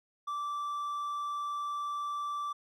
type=tone; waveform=triangle; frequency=1167 Hz; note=D6; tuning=11 cents flat; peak=-31 dBFS; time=0.27-2.53 s; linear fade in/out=10 ms; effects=none